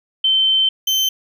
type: tone pair in turn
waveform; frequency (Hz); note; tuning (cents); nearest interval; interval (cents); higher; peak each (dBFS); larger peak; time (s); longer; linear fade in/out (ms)
sine / 35% pulse; 3092 / 3092; G7 / G7; -24 / -24; unison; 0; neither; -12 / -13; first; 0.24-0.69 / 0.87-1.09; first; 5
effects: none